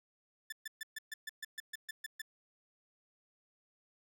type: tone bursts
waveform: sawtooth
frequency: 1758 Hz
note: A6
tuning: 2 cents flat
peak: -36 dBFS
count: 12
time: 0.5-2.218 s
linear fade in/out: 5 ms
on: 24 ms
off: 130 ms
effects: none

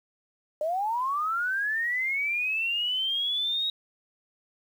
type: linear sweep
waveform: sine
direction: up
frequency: 591 to 3804 Hz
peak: -25 dBFS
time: 0.61-3.7 s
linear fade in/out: 2 ms
effects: 9-bit

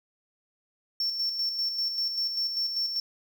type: tone with tremolo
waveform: triangle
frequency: 5430 Hz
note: F8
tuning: 50 cents flat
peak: -24 dBFS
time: 1-3 s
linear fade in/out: 2 ms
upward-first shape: square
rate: 5.1 Hz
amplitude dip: 45%
effects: none

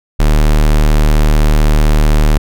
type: tone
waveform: square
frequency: 37.86 Hz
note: D#1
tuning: 47 cents flat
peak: -7 dBFS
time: 0.19-2.38 s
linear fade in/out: 10 ms
effects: none

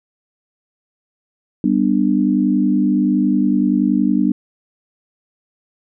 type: chord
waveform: sine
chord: G major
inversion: none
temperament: equal with one note detuned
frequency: 196 / 246.9 / 297.4 Hz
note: G3 / B3 / D4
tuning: 0 / 0 / +22 cents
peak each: -17 dBFS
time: 1.64-4.32 s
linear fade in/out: 2 ms
effects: none

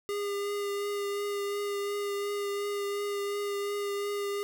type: tone with vibrato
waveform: square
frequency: 405.7 Hz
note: G#4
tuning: 41 cents flat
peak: -31 dBFS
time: 0.09-4.43 s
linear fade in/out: 0 ms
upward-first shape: triangle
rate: 2.8 Hz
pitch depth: 18 cents each way
effects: none

